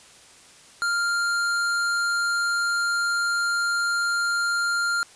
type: tone with hard clipping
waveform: sine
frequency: 1396.9 Hz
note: F6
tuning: in tune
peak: -23 dBFS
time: 0.82-5.03 s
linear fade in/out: 0 ms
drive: 17 dB
effects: white hiss -50 dBFS RMS until 5.15 s + resampled to 22050 Hz